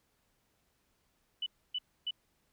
sine tone bursts, 2977 Hz, F#7, 10 cents sharp, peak -32 dBFS, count 3, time 1.42-2.109 s, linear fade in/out 5 ms, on 43 ms, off 280 ms, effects pink hiss -75 dBFS RMS until 2.52 s

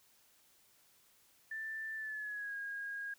sine tone with pitch glide, 1771 to 1633.4 Hz, A6 to G#6, +11 to -29 cents, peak -39 dBFS, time 1.51-3.14 s, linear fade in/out 5 ms, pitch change -140 cents, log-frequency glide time 1.95-2.56 s, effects white hiss -68 dBFS RMS until 3.18 s

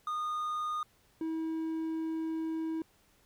triangle tone pair in turn, 1227 / 321.9 Hz, D#6 / E4, -25 / -41 cents, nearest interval octave + major seventh, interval 2316 cents, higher first, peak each -30 / -30 dBFS, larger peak neither, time 0.07-0.83 / 1.21-2.82 s, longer second, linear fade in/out 2 ms, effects pink hiss -67 dBFS RMS until 3.25 s

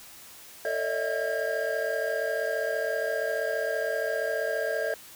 triangle tone cluster, 448.3 / 568 / 619 / 654 / 1615 Hz, A4 / C#5 / D#5 / E5 / G#6, +32 / +42 / -9 / -14 / -49 cents, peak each -31 dBFS, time 0.65-4.94 s, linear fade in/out 2 ms, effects white hiss -48 dBFS RMS until 5.15 s

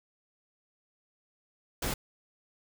pink noise, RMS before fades -32 dBFS, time 1.82-1.94 s, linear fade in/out 5 ms, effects none

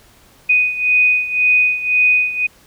sine beating tone pair, 2489 / 2490.9 Hz, D#7 / D#7, 0 / +1 cents, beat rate 1.9 Hz, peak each -13 / -17 dBFS, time 0.49-2.47 s, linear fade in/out 10 ms, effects pink hiss -49 dBFS RMS until 2.66 s

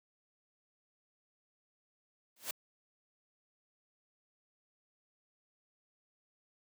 white noise with exponential growth, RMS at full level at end -33 dBFS, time 2.36-2.51 s, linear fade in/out 5 ms, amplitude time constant 32 ms, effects high-pass 150 Hz 12 dB/octave

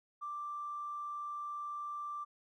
triangle tone with tanh clipping, 1177 Hz, D6, 3 cents sharp, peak -38 dBFS, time 0.21-2.25 s, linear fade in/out 20 ms, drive 2 dB, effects none

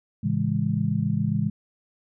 sine chord, A major seventh, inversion none, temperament just, 110 / 137.5 / 165 / 206.2 Hz, A2 / C#3 / E3 / G#3, 0 / -14 / +2 / -12 cents, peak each -28 / -27 / -27 / -26 dBFS, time 0.23-1.5 s, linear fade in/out 10 ms, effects none

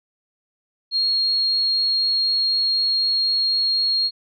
sine tone, 4274 Hz, C8, 36 cents sharp, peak -17 dBFS, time 0.91-4.11 s, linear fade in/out 50 ms, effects none

